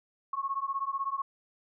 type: beating tone pair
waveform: sine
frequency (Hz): 1088 / 1104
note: C#6 / C#6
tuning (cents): -33 / -7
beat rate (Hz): 16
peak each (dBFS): -33 / -33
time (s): 0.33-1.22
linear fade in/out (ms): 5
effects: none